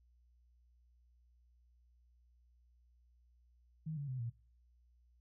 sine tone with pitch steps, 157.2 / 142.5 / 129.17 / 117.09 Hz, D#3 / C#3 / C3 / A#2, +18 / +48 / -22 / +8 cents, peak -38 dBFS, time 3.86-4.3 s, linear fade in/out 10 ms, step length 110 ms, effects noise-tail reverb RT60 0.4 s tail -18 dB re dry + added 60 Hz sine -66 dBFS peak until 5.2 s

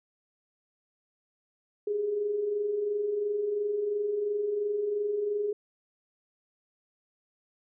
sine tone pair together, 392 / 414.9 Hz, G4 / G#4, 0 / -2 cents, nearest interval minor second, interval 98 cents, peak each -38 / -27 dBFS, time 1.87-5.53 s, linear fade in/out 5 ms, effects none

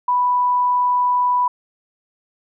sine tone, 987.8 Hz, B5, in tune, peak -14 dBFS, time 0.08-1.48 s, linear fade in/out 5 ms, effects none

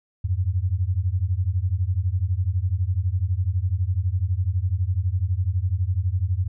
sine beating tone pair, 86 / 98 Hz, F2 / G2, -26 / 0 cents, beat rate 12 Hz, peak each -23 / -23 dBFS, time 0.24-6.48 s, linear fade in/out 10 ms, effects none

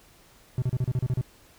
triangle tone bursts, 126.4 Hz, B2, 41 cents sharp, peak -20 dBFS, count 9, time 0.58-1.213 s, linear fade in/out 2 ms, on 41 ms, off 33 ms, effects pink hiss -56 dBFS RMS until 1.58 s

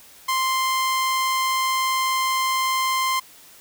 sawtooth tone, 1046.5 Hz, C6, in tune, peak -16 dBFS, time 0.28-3.2 s, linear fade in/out 10 ms, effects white hiss -48 dBFS RMS until 3.6 s

